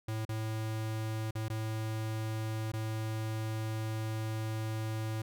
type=tone with dropouts; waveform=square; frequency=110 Hz; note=A2; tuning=in tune; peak=-34 dBFS; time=0.08-5.22 s; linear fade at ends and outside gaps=5 ms; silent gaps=0.252-0.29 / 1.309-1.352 / 1.484-1.499 / 2.719-2.735 s; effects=none